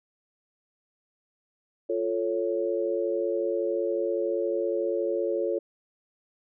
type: chord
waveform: sine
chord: F augmented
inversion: none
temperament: equal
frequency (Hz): 349.2 / 440 / 554.4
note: F4 / A4 / C#5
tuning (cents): 0 / 0 / 0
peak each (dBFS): -29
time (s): 1.89-5.59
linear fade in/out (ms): 10
effects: none